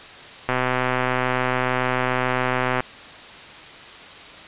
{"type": "click train", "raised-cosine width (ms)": 0.5, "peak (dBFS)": -6, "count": 295, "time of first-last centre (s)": [0.49, 2.805], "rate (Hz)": 127, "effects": ["white hiss -40 dBFS RMS until 4.47 s", "resampled to 8000 Hz"]}